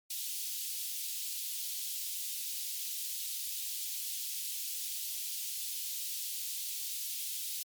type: high-pass noise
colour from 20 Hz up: white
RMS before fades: -38 dBFS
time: 0.1-7.63 s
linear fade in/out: 5 ms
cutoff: 3000 Hz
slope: 24 dB/octave
effects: MP3 96 kbps